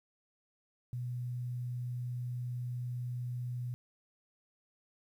sine tone, 123.1 Hz, B2, 5 cents flat, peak -35 dBFS, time 0.93-3.74 s, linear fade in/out 0 ms, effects 11-bit

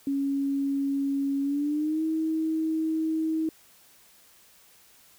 sine tone with pitch glide, 277.2 to 318.4 Hz, C#4 to D#4, 0 to +40 cents, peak -24 dBFS, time 0.07-3.49 s, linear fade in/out 2 ms, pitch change +240 cents, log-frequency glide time 1.42-2.03 s, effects white hiss -57 dBFS RMS until 5.18 s

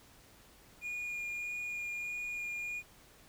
triangle tone with vibrato, 2431 Hz, D#7, 41 cents flat, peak -35 dBFS, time 0.81-2.83 s, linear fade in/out 50 ms, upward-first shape sine, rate 1.6 Hz, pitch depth 10 cents each way, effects pink hiss -60 dBFS RMS until 3.28 s

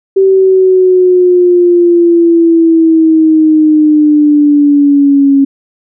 sine exponential sweep, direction down, 386.9 to 274.7 Hz, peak -3 dBFS, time 0.16-5.45 s, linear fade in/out 10 ms, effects none

